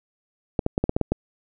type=clicks; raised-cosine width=2 ms; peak=-7 dBFS; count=8; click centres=0.592 / 0.664 / 0.779 / 0.84 / 0.894 / 0.965 / 1.013 / 1.12 s; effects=none